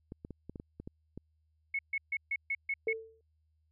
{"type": "clicks", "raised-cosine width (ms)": 3, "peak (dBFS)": -30, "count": 9, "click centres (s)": [0.121, 0.249, 0.307, 0.496, 0.558, 0.599, 0.8, 0.875, 1.176]}
{"type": "tone bursts", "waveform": "sine", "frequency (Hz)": 2196, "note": "C#7", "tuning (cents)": -17, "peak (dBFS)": -30, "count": 7, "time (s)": [1.74, 2.93], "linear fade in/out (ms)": 5, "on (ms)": 50, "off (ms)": 140}
{"type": "tone with exponential decay", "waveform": "sine", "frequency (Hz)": 446.4, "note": "A4", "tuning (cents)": 25, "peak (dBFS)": -28, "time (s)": [2.87, 3.21], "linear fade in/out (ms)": 2, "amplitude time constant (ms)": 72}
{"effects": ["added 78 Hz sine -70 dBFS peak until 3.71 s"]}